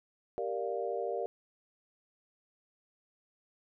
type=chord; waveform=sine; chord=G minor seventh; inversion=none; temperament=equal; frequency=392 / 466.2 / 587.3 / 698.5 Hz; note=G4 / Bb4 / D5 / F5; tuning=0 / 0 / 0 / 0 cents; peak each=-38 / -36 / -38 / -39 dBFS; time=0.38-1.26 s; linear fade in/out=0 ms; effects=none